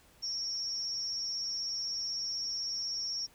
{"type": "tone with amplitude modulation", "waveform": "sine", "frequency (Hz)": 5500, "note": "F8", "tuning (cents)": -27, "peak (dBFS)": -29, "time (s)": [0.22, 3.27], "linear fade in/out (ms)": 20, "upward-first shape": "sine", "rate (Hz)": 216, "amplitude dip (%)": 90, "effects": ["pink hiss -62 dBFS RMS until 3.34 s"]}